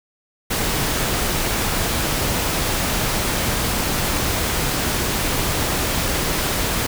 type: noise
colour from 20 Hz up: pink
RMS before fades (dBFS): -21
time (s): 0.5-6.87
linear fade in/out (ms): 10
effects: none